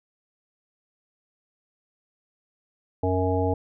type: harmonic tone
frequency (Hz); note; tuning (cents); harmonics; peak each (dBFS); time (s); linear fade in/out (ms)
92.5; F#2; 0; 1 / 3 / 5 / 7 / 9; -25 / -28 / -26 / -30 / -30; 3.03-3.54; 5
effects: none